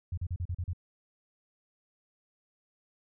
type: tone bursts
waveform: sine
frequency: 88 Hz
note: F2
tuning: 14 cents sharp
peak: -30 dBFS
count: 7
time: 0.12-0.733 s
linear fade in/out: 5 ms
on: 55 ms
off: 38 ms
effects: none